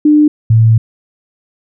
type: tone pair in turn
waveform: sine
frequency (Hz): 299.9 / 112.34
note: D4 / A2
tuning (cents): +36 / +36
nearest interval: octave + perfect fourth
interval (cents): 1700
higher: first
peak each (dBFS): -4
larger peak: neither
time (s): 0.05-0.28 / 0.5-0.78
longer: second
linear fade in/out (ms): 5
effects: none